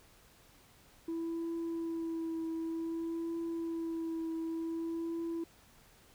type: tone with vibrato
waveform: sine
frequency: 329.6 Hz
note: E4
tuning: in tune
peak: -32 dBFS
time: 1.08-5.44 s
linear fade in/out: 5 ms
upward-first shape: triangle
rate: 0.54 Hz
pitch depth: 22 cents each way
effects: tanh soft clip ceiling -33 dBFS + pink hiss -62 dBFS RMS until 6.14 s